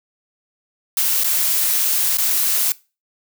blue noise with dropouts, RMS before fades -18 dBFS, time 0.97-2.72 s, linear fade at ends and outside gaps 1 ms, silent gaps 1.236-1.243 / 2.171-2.184 s, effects noise-tail reverb RT60 0.3 s tail -21 dB re dry

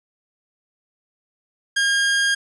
sawtooth tone, 1620 Hz, G#6, 43 cents flat, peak -13 dBFS, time 1.76-2.35 s, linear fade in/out 10 ms, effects resampled to 22050 Hz

